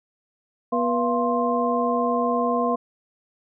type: tone cluster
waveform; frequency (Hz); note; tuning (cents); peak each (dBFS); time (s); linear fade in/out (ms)
sine; 243.5 / 484.8 / 688 / 1052; B3 / B4 / F5 / C6; -24 / -32 / -26 / +9; -25; 0.72-2.76; 10
effects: none